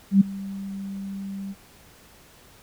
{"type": "tone with ADSR envelope", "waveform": "sine", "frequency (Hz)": 196, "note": "G3", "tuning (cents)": 0, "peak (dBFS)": -9, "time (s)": [0.11, 1.55], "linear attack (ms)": 97, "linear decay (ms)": 10, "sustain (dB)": -21, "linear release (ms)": 42, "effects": ["pink hiss -52 dBFS RMS until 2.62 s"]}